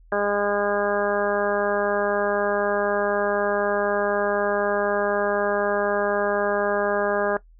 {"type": "harmonic tone", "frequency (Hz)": 204, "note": "G#3", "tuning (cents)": -31, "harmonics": [1, 2, 3, 4, 5, 6, 7, 8], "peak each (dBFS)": [-33, -26, -24, -30, -33, -32, -33, -29], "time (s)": [0.12, 7.37], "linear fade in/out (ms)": 2, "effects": ["noise-tail reverb RT60 0.1 s tail -17 dB re dry", "added 41 Hz sine -48 dBFS peak until 7.59 s"]}